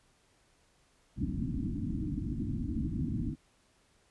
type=low-pass noise; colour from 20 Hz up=white; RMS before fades=-34 dBFS; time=1.16-3.36 s; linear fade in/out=50 ms; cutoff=310 Hz; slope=96 dB/octave; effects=pink hiss -68 dBFS RMS until 4.1 s + resampled to 24000 Hz